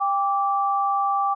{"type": "tone pair together", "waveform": "sine", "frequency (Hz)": [795.4, 1165], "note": ["G5", "D6"], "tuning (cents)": [25, -14], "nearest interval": "perfect fifth", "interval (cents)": 661, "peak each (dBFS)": -22, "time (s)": [0, 1.35], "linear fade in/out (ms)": 20, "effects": []}